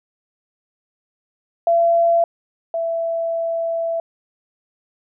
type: tone pair in turn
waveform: sine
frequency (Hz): 677 / 665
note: E5 / E5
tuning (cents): +46 / +15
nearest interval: unison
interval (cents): 31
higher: first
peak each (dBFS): -12 / -19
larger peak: first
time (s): 1.67-2.24 / 2.74-4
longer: second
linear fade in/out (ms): 2
effects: none